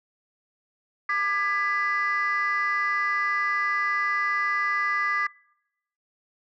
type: chord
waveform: sine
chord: G# diminished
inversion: second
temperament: just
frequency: 1196.1 / 1661.2 / 1993.5 Hz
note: D6 / G#6 / B6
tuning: +31 / 0 / +16 cents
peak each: -25 / -28 / -25 dBFS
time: 1.09-5.27 s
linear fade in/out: 5 ms
effects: noise-tail reverb RT60 0.9 s tail -26 dB re dry + tanh soft clip ceiling -17 dBFS